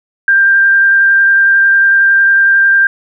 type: tone with vibrato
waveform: sine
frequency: 1587 Hz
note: G6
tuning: 21 cents sharp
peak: -5 dBFS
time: 0.28-2.87 s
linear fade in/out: 2 ms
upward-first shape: triangle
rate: 11 Hz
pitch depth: 11 cents each way
effects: none